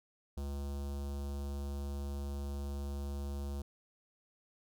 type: tone with notch filter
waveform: square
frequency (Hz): 70.4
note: C#2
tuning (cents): +27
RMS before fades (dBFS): -39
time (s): 0.37-3.62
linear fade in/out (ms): 5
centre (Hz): 2000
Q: 0.6
effects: none